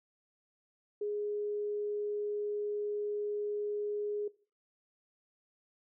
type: tone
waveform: sine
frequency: 415.3 Hz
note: G#4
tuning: in tune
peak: -32 dBFS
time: 1.01-4.28 s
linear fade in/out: 5 ms
effects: noise-tail reverb RT60 0.4 s tail -20 dB re dry